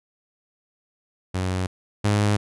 sawtooth tone pair in turn, 92.7 / 103.63 Hz, F#2 / G#2, +4 / -3 cents, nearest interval major second, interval 193 cents, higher second, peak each -19 / -14 dBFS, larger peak second, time 1.34-1.67 / 2.04-2.37 s, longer neither, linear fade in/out 10 ms, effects resampled to 24000 Hz

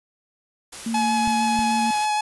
white noise, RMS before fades -36 dBFS, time 0.72-2.06 s, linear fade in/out 10 ms
sine tone, 227.8 Hz, A#3, 40 cents flat, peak -23 dBFS, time 0.86-1.91 s, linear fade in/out 5 ms
45% pulse tone with vibrato, 847 Hz, G#5, 34 cents sharp, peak -20 dBFS, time 0.94-2.21 s, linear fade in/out 5 ms, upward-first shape square, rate 6.5 Hz, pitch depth 10 cents each way
clicks, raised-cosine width 5 ms, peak -21 dBFS, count 2, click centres 1.276 / 1.591 s
effects resampled to 24000 Hz

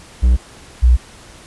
triangle / sine tone pair in turn, 61.1 / 61.1 Hz, B1 / B1, -18 / -18 cents, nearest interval unison, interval 0 cents, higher neither, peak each -6 dBFS, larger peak neither, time 0.22-0.37 / 0.82-0.97 s, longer neither, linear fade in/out 20 ms, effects pink hiss -41 dBFS RMS until 1.46 s + resampled to 24000 Hz

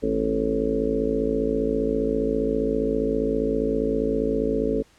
harmonic tone with a mistuned harmonic, 55 Hz, A1, in tune, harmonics 1 / 3 / 4 / 5 / 6 / 7 / 8 / 9 / 10, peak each -32 / -36 / -30 / -27 / -32 / -36 / -24 / -36 / -31 dBFS, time 0.02-4.83 s, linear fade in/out 20 ms, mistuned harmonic 4, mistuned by +37 cents, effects pink hiss -57 dBFS RMS until 4.98 s + low-pass 9000 Hz 12 dB/octave

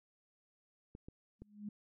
clicks, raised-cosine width 3 ms, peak -36 dBFS, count 3, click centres 0.951 / 1.085 / 1.42 s
sine tone with exponential growth, 207.7 Hz, G#3, in tune, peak -38 dBFS, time 1.39-1.69 s, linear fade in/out 5 ms, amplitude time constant 64 ms
effects none

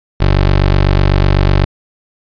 20% pulse tone, 48 Hz, G1, 36 cents flat, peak -3 dBFS, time 0.2-1.65 s, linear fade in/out 10 ms, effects resampled to 11025 Hz

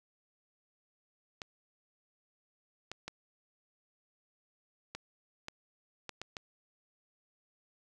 clicks, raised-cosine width 0.2 ms, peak -23 dBFS, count 8, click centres 1.418 / 2.916 / 3.08 / 4.95 / 5.484 / 6.093 / 6.216 / 6.368 s, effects none

